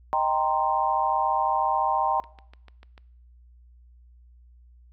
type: chord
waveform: sine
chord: C minor seventh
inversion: first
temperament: equal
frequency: 622.3 / 784 / 932.3 / 1046.5 Hz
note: Eb5 / G5 / Bb5 / C6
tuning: 0 / 0 / 0 / 0 cents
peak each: -31 / -25 / -25 / -27 dBFS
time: 0.13-2.2 s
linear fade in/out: 0 ms
type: click train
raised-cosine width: 0.3 ms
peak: -32 dBFS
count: 6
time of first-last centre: 2.24-2.979 s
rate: 6.77 Hz
effects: noise-tail reverb RT60 0.8 s tail -22 dB re dry + added 60 Hz sine -50 dBFS peak until 4.92 s